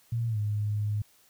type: tone with pitch glide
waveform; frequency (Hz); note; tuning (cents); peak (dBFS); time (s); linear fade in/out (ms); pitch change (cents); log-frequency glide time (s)
sine; 116.2 to 104.73; A#2 to G#2; -5 to +15; -26; 0.12-1.02; 5; -180; 0.28-0.38
effects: white hiss -62 dBFS RMS until 1.29 s